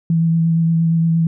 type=tone with vibrato; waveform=sine; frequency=164.81 Hz; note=E3; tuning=in tune; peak=-12 dBFS; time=0.1-1.27 s; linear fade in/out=2 ms; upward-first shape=sine; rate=8.6 Hz; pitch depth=16 cents each way; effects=none